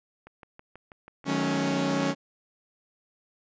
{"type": "click train", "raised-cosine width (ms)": 0.5, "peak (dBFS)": -31, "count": 10, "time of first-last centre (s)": [0.27, 1.729], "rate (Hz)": 6.17}
{"type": "chord", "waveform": "sawtooth", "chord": "D# half-diminished seventh", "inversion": "none", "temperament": "equal with one note detuned", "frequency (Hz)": [155.56, 185, 215.5, 277.2], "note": ["D#3", "F#3", "A3", "C#4"], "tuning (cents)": [0, 0, -36, 0], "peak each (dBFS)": [-28, -28, -29, -23], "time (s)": [1.25, 2.15], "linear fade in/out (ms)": 50}
{"effects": ["resampled to 16000 Hz"]}